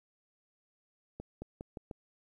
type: accelerating click train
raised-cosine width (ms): 2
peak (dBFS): -28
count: 5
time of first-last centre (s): 1.2-1.912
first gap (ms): 220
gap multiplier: 0.86
effects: 11-bit